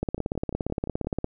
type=two click trains; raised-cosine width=2 ms; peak=-21 / -13 dBFS; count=6 / 22; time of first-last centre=0.18-1.047 / 0.03-1.244 s; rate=5.77 / 17.3 Hz; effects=none